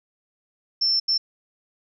sine tone bursts at uneven times, 5360 Hz, E8, 28 cents sharp, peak -18 dBFS, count 2, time 0.81-1 / 1.08-1.18 s, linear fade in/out 10 ms, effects none

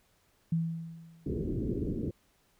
sine tone with exponential decay, 164.81 Hz, E3, in tune, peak -24 dBFS, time 0.52-1.4 s, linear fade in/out 5 ms, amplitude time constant 190 ms
white low-pass noise, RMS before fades -33 dBFS, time 1.26-2.11 s, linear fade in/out 5 ms, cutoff 410 Hz, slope 48 dB/octave
effects pink hiss -69 dBFS RMS until 2.59 s

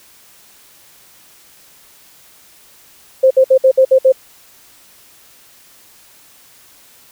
sine tone bursts, 525 Hz, C5, 6 cents sharp, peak -5 dBFS, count 7, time 3.23-4.123 s, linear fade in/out 10 ms, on 77 ms, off 59 ms, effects white hiss -46 dBFS RMS until 7.11 s

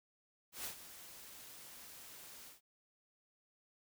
white noise with ADSR envelope, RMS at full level -42 dBFS, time 0.52-2.61 s, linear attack 130 ms, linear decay 93 ms, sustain -12 dB, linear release 140 ms, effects none

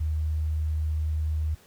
sine tone, 77.5 Hz, D#2, 6 cents flat, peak -24 dBFS, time 0-1.55 s, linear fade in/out 10 ms, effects pink hiss -56 dBFS RMS until 1.66 s

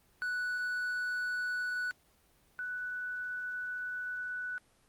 triangle / sine tone pair in turn, 1480 / 1485.5 Hz, F#6 / F#6, 0 / +6 cents, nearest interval unison, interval 6 cents, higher second, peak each -30 / -35 dBFS, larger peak first, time 0.22-1.91 / 2.59-4.58 s, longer second, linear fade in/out 0 ms, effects pink hiss -67 dBFS RMS until 4.88 s + Opus 24 kbps

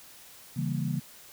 sine chord, C# diminished seventh, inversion none, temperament equal, 138.59 / 164.81 / 196 / 233.1 Hz, C#3 / E3 / G3 / Bb3, 0 / 0 / 0 / 0 cents, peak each -31 / -32 / -36 / -35 dBFS, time 0.56-1 s, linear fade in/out 10 ms, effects white hiss -51 dBFS RMS until 1.32 s

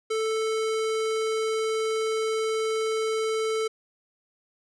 square tone, 440.6 Hz, A4, 2 cents sharp, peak -25 dBFS, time 0.1-3.68 s, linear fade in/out 10 ms, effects resampled to 22050 Hz

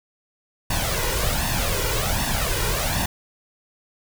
pink noise with flanger, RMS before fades -23 dBFS, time 0.7-3.06 s, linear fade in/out 5 ms, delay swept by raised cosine 1.1 to 2.1 ms, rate 1.3 Hz, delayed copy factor +0.7, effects none

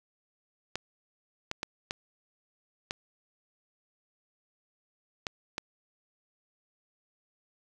clicks, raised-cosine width 0.2 ms, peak -15 dBFS, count 7, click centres 0.756 / 1.514 / 1.631 / 1.909 / 2.909 / 5.268 / 5.581 s, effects none

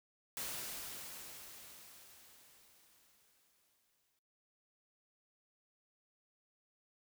white noise with exponential decay, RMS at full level -41 dBFS, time 0.37-4.19 s, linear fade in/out 1 ms, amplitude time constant 830 ms, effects noise-tail reverb RT60 0.9 s tail -24 dB re dry

